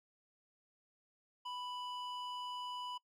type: tone with band-pass filter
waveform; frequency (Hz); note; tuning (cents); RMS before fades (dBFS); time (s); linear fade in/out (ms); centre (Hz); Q
square; 990; B5; +4; -44; 1.45-2.98; 10; 2000; 4
effects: noise-tail reverb RT60 0.1 s tail -23 dB re dry